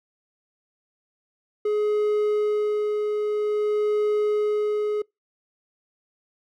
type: tone with tremolo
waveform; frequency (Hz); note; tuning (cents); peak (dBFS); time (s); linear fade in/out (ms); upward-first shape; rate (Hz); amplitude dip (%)
triangle; 420.7; G#4; +22; -17; 1.65-5.02; 5; sine; 0.51; 30
effects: noise-tail reverb RT60 0.2 s tail -26 dB re dry